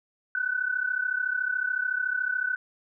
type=tone pair together; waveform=sine; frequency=1482 / 1515.8 Hz; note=F#6 / F#6; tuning=+2 / +41 cents; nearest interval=unison; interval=39 cents; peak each=-28 dBFS; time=0.35-2.56 s; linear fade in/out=2 ms; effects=none